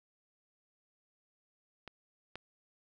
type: clicks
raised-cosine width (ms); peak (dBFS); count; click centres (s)
0.3; -29 / -26; 2; 1.877 / 2.356
effects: none